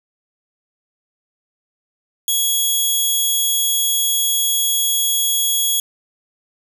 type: tone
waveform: 10% pulse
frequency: 3340 Hz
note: G#7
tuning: 9 cents sharp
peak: -8 dBFS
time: 2.28-5.8 s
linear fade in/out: 2 ms
effects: none